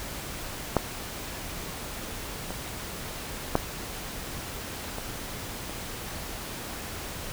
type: clicks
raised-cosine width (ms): 1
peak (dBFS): -6 / -19 / -6 / -19 / -22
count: 5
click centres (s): 0.767 / 2.506 / 3.554 / 4.984 / 5.696
effects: pink hiss -37 dBFS RMS until 7.32 s